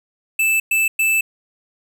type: tone bursts at uneven times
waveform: square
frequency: 2637 Hz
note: E7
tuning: in tune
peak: -15 dBFS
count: 3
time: 0.39-0.6 / 0.71-0.88 / 0.99-1.21 s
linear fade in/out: 5 ms
effects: none